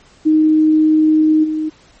sine tone with level steps, 311.1 Hz, D#4, in tune, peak -8 / -16 dBFS, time 0.25-1.7 s, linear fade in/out 20 ms, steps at 1.43 s, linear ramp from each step 20 ms, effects pink hiss -48 dBFS RMS until 2 s + MP3 32 kbps

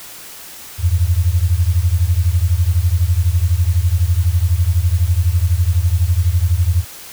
sine beating tone pair, 81.9 / 93.9 Hz, E2 / F#2, -11 / +26 cents, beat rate 12 Hz, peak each -14 / -15 dBFS, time 0.78-6.85 s, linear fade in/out 50 ms, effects white hiss -35 dBFS RMS until 7.12 s

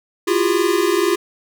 square tone cluster, 339.3 / 360.2 / 403.1 Hz, F4 / F#4 / G4, -50 / -46 / +48 cents, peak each -20 dBFS, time 0.27-1.16 s, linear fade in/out 10 ms, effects none

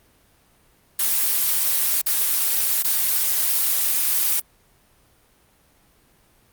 blue noise with dropouts, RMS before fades -20 dBFS, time 0.99-4.4 s, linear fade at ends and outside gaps 5 ms, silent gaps 2.015-2.062 / 2.826-2.844 s, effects pink hiss -58 dBFS RMS until 6.52 s + Opus 32 kbps

